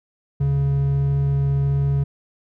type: tone pair together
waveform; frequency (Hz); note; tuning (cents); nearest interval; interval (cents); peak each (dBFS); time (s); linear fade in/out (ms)
triangle; 73.8 / 139.32; D2 / C#3; +9 / +9; major seventh; 1100; -25 / -15; 0.4-2.04; 10
effects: none